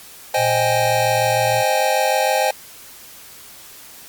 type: chord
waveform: square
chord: Ab major seventh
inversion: first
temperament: equal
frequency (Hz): 523.3 / 622.3 / 784 / 830.6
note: C5 / Eb5 / G5 / Ab5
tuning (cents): 0 / 0 / 0 / 0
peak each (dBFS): -22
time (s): 0.34-2.51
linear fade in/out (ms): 5
type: tone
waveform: sine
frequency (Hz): 116.3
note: A#2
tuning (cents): -4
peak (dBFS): -26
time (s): 0.36-1.64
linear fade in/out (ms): 50
effects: white hiss -41 dBFS RMS until 4.08 s + Opus 48 kbps